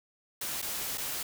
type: noise with dropouts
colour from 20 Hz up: white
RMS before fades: -35 dBFS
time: 0.41-1.23 s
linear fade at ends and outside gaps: 5 ms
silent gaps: 0.618-0.624 / 0.975-0.979 s
effects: none